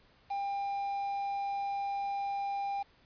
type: tone with quantisation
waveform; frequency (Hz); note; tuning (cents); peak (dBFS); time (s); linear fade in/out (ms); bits
triangle; 798; G5; +31; -30; 0.3-2.83; 10; 8
effects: pink hiss -64 dBFS RMS until 3.05 s + resampled to 11025 Hz